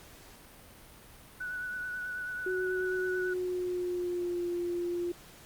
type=tone with vibrato; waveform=sine; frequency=1480 Hz; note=F#6; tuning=in tune; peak=-34 dBFS; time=1.4-3.34 s; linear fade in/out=10 ms; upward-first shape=triangle; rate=9.2 Hz; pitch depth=26 cents each way
type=tone with pitch glide; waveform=sine; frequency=370 to 349.2 Hz; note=F#4 to F4; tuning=0 to 0 cents; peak=-30 dBFS; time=2.46-5.12 s; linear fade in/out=5 ms; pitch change=-100 cents; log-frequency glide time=2.98-4.47 s
effects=pink hiss -53 dBFS RMS until 5.45 s + Opus 48 kbps